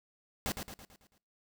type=noise with echo; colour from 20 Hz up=pink; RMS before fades=-34 dBFS; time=0.46-0.52 s; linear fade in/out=0 ms; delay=110 ms; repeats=6; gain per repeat=-6 dB; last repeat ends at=1.18 s; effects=noise-tail reverb RT60 0.4 s tail -23 dB re dry